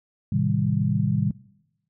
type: chord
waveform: sine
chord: A half-diminished seventh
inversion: none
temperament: just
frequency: 110 / 132 / 158.4 / 198 Hz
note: A2 / C3 / Eb3 / G3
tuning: 0 / +16 / +31 / +18 cents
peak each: -25 dBFS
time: 0.32-1.31 s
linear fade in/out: 5 ms
effects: noise-tail reverb RT60 0.9 s tail -22 dB re dry